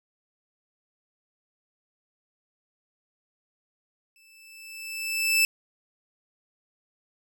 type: tone with exponential growth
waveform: sawtooth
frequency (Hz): 2637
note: E7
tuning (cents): 0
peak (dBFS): -14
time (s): 4.16-5.45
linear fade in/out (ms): 1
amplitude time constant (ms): 280
effects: none